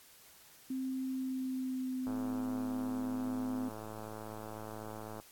sine tone with pitch glide, 261.6 to 255 Hz, C4 to C4, 0 to -44 cents, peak -34 dBFS, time 0.7-3.69 s, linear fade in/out 5 ms, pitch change -44 cents, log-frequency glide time 1.08-2.4 s
click train, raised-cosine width 1 ms, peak -31 dBFS, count 339, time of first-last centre 2.07-5.2 s, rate 108 Hz
effects white hiss -59 dBFS RMS until 5.31 s + AAC 64 kbps

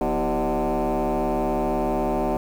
sine tone with frequency modulation, 180 Hz, F#3, 47 cents flat, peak -18 dBFS, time 0.01-2.37 s, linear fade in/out 2 ms, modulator 142 Hz, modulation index 4.9, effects tanh soft clip ceiling -19 dBFS + 8-bit

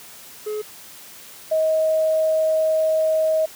triangle / sine tone pair in turn, 424.8 / 632.4 Hz, G#4 / D#5, +39 / +28 cents, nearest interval perfect fifth, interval 689 cents, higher second, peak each -22 / -16 dBFS, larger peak second, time 0.46-0.62 / 1.51-3.46 s, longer second, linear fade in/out 10 ms, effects white hiss -42 dBFS RMS until 3.55 s + high-pass 80 Hz 12 dB/octave

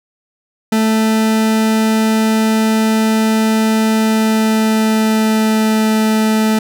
40% pulse tone with pitch glide, 220 to 218.2 Hz, A3 to A3, 0 to -14 cents, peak -10 dBFS, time 0.72-6.59 s, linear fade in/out 5 ms, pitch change -14 cents, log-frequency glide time 3.94-5.91 s, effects none

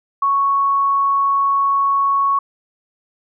sine tone, 1108.7 Hz, C#6, in tune, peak -13 dBFS, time 0.22-2.39 s, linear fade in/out 5 ms, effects none

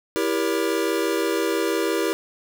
square chord, E diminished seventh, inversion none, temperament just, 329.6 / 395.6 / 474.7 / 569.6 Hz, E4 / G4 / Bb4 / Db5, 0 / +16 / +31 / +47 cents, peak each -26 / -26 / -27 / -32 dBFS, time 0.16-2.13 s, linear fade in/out 0 ms, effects none

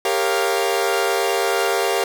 sawtooth chord, G half-diminished seventh, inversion none, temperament equal with one note detuned, 396.8 / 466.2 / 554.4 / 698.5 Hz, G4 / Bb4 / Db5 / F5, +21 / 0 / 0 / 0 cents, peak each -18 / -19 / -22 / -20 dBFS, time 0.05-2.04 s, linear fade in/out 2 ms, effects none

